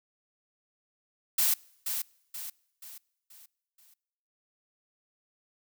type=noise with echo; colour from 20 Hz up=blue; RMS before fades=-25 dBFS; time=1.38-1.54 s; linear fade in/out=5 ms; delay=480 ms; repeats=5; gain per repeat=-7 dB; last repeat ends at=3.94 s; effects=noise-tail reverb RT60 1.0 s tail -26 dB re dry